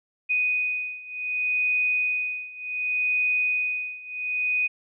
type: beating tone pair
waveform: sine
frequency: 2489 / 2489.67 Hz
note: D#7 / D#7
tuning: 0 / 0 cents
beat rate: 0.67 Hz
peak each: -27 / -25 dBFS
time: 0.29-4.68 s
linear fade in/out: 20 ms
effects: none